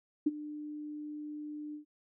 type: tone with ADSR envelope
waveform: sine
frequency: 299.2 Hz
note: D4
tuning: 32 cents sharp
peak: -22 dBFS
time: 0.26-1.85 s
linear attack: 9 ms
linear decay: 30 ms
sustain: -17 dB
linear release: 110 ms
effects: none